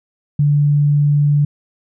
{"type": "tone", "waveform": "sine", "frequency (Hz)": 145.8, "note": "D3", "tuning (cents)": -12, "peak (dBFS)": -10, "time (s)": [0.39, 1.45], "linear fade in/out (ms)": 5, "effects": []}